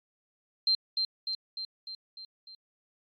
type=tone with echo; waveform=sine; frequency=4148 Hz; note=C8; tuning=16 cents flat; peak=-22 dBFS; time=0.67-0.75 s; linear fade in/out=2 ms; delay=300 ms; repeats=6; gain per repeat=-4 dB; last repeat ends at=2.55 s; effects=AAC 64 kbps